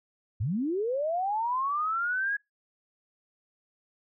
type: linear sweep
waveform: sine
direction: up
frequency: 86.4 to 1675 Hz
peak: -26 dBFS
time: 0.4-2.37 s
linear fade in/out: 10 ms
effects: noise-tail reverb RT60 0.2 s tail -25 dB re dry